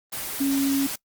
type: tone in noise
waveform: sine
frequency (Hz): 275.2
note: C#4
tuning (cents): -12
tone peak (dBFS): -20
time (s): 0.4-0.87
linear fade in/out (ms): 10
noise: white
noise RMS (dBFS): -31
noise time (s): 0.12-0.96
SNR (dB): +8
effects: noise-tail reverb RT60 0.1 s tail -23 dB re dry + Opus 24 kbps